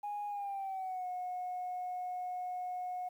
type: tone with pitch glide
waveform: sine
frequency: 825 to 726.5 Hz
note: G#5 to F#5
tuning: -12 to -32 cents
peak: -35 dBFS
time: 0.03-3.09 s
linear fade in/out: 10 ms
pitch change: -220 cents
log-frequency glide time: 0.28-1.07 s
effects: tanh soft clip ceiling -33 dBFS + 11-bit